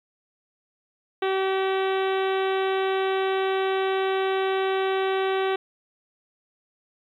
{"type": "harmonic tone", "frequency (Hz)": 383.1, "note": "G4", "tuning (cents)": -40, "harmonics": [1, 2, 3, 4, 5, 6, 7, 8, 9, 10], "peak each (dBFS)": [-23, -29, -33, -35, -37, -39, -40, -41, -42, -43], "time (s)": [1.22, 5.56], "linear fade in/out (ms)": 5, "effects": ["10-bit"]}